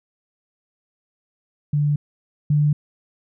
sine tone pair in turn, 146.83 / 148.11 Hz, D3 / D3, 0 / +15 cents, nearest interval unison, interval 15 cents, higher second, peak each -16 / -14 dBFS, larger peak second, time 1.73-1.96 / 2.5-2.73 s, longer neither, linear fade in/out 5 ms, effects none

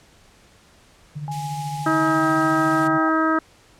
sine tone with tremolo, 148.3 Hz, D3, 17 cents sharp, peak -25 dBFS, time 1.15-2.99 s, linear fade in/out 20 ms, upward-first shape triangle, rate 14 Hz, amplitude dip 65%
sine tone with pitch glide, 830.6 to 789.4 Hz, G#5 to G5, 0 to +12 cents, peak -28 dBFS, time 1.28-3.09 s, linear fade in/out 0 ms, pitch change -88 cents, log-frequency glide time 2.07-2.27 s
white high-pass noise, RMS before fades -38 dBFS, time 1.31-2.88 s, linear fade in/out 10 ms, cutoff 1900 Hz, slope 48 dB/octave
harmonic tone, 318.6 Hz, D#4, 41 cents sharp, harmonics 1 / 2 / 3 / 4 / 5 / 6, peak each -20 / -26 / -29 / -21 / -26 / -36 dBFS, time 1.86-3.39 s, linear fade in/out 5 ms
effects pink hiss -53 dBFS RMS until 3.79 s + low-pass 9000 Hz 12 dB/octave

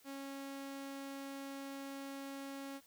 sawtooth tone, 274.8 Hz, C#4, 15 cents flat, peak -40 dBFS, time 0.04-2.81 s, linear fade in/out 50 ms, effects white hiss -66 dBFS RMS until 2.86 s

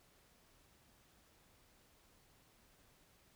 silence, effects pink hiss -69 dBFS RMS until 3.35 s

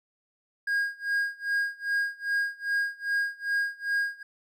triangle tone with tremolo, 1630 Hz, G#6, 33 cents flat, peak -21 dBFS, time 0.67-4.23 s, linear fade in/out 5 ms, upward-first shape sine, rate 2.5 Hz, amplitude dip 95%, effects none

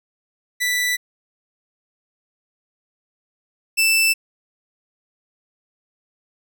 sawtooth tone pair in turn, 1975.5 / 2651 Hz, B6 / E7, 0 / +9 cents, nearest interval perfect fourth, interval 509 cents, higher second, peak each -15 / -11 dBFS, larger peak second, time 0.6-0.97 / 3.77-4.14 s, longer neither, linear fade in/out 20 ms, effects none

